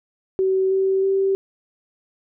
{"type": "tone with pitch steps", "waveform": "sine", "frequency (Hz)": [380, 384, 388], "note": ["F#4", "G4", "G4"], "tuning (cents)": [46, -36, -18], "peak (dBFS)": -16, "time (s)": [0.39, 1.35], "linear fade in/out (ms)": 0, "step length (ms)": 320, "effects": []}